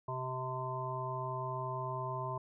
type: harmonic tone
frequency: 129 Hz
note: C3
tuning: 24 cents flat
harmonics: 1 / 3 / 5 / 7 / 8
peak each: -40 / -45 / -43 / -43 / -40 dBFS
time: 0.08-2.38 s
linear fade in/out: 5 ms
effects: none